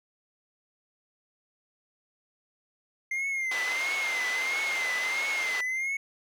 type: tone with vibrato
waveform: triangle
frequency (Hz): 2093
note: C7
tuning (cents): 0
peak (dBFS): -26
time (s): 3.11-5.97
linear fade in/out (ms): 5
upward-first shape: triangle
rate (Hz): 1.5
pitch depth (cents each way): 96
type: band-pass noise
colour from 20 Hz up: white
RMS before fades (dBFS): -36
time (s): 3.51-5.61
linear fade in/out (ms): 5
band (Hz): 520 to 3200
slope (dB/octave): 12
effects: none